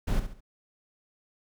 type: noise with echo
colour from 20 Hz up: brown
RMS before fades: -26 dBFS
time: 0.07-0.2 s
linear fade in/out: 10 ms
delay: 69 ms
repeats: 3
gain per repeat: -9 dB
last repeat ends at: 0.407 s
effects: none